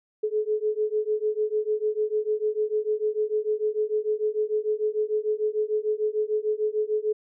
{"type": "beating tone pair", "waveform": "sine", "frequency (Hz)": [424.3, 431], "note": ["G#4", "A4"], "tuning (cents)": [37, -36], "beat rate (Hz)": 6.7, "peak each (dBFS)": [-26, -26], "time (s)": [0.23, 7.13], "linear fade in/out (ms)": 10, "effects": []}